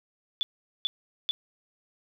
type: tone bursts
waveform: sine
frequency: 3470 Hz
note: A7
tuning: 25 cents flat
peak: -24 dBFS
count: 3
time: 0.41-1.31 s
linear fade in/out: 0 ms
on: 20 ms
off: 420 ms
effects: none

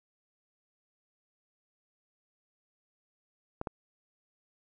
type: clicks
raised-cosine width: 1 ms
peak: -20 dBFS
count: 2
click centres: 3.614 / 3.672 s
effects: none

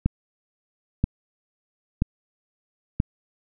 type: click train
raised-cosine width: 5 ms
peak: -7 dBFS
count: 4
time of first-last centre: 0.06-3.001 s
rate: 1.02 Hz
effects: none

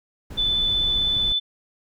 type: noise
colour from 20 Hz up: brown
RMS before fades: -32 dBFS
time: 0.3-1.33 s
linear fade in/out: 10 ms
type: tone with vibrato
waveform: sine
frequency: 3504 Hz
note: A7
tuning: 8 cents flat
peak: -19 dBFS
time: 0.37-1.4 s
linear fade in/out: 20 ms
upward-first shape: square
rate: 16 Hz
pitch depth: 8 cents each way
effects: none

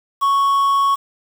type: tone with quantisation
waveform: triangle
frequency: 1108.7 Hz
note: C#6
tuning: in tune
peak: -11 dBFS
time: 0.21-0.96 s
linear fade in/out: 20 ms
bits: 6
effects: none

